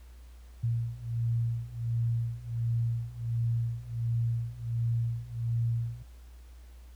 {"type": "beating tone pair", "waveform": "sine", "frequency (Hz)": [115.7, 117.1], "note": ["A#2", "A#2"], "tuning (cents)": [-13, 8], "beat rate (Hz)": 1.4, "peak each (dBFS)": [-32, -30], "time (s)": [0.63, 6.03], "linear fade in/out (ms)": 10, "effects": ["added 60 Hz sine -47 dBFS peak until 6.95 s", "pink hiss -63 dBFS RMS until 6.95 s"]}